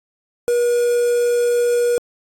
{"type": "tone with quantisation", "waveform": "triangle", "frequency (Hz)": 480.7, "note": "B4", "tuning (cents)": -47, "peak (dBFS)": -12, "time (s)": [0.48, 1.98], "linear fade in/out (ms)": 0, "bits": 5, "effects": ["AAC 48 kbps"]}